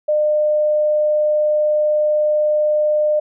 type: tone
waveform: sine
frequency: 604 Hz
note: D5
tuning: 48 cents sharp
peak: -13 dBFS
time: 0.08-3.2 s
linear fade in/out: 10 ms
effects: none